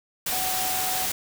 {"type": "tone in noise", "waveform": "sine", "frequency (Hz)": 747, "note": "F#5", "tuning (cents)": 16, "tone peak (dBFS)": -30, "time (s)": [0.32, 1.06], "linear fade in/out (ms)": 5, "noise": "white", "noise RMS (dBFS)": -27, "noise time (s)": [0.26, 1.12], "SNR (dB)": -6, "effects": []}